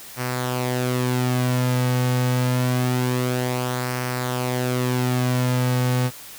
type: tone with flanger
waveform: sawtooth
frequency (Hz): 125.5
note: B2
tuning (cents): +28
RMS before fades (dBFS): -22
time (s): 0.16-6.11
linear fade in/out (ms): 50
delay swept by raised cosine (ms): 0.27 to 2.97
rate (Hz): 0.26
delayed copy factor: -0.5
effects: white hiss -40 dBFS RMS until 6.38 s